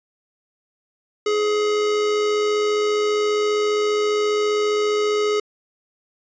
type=tone with amplitude modulation; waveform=square; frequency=420.5 Hz; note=G#4; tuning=22 cents sharp; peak=-17 dBFS; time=1.26-5.4 s; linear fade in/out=5 ms; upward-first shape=sine; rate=94.9 Hz; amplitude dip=30%; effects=resampled to 16000 Hz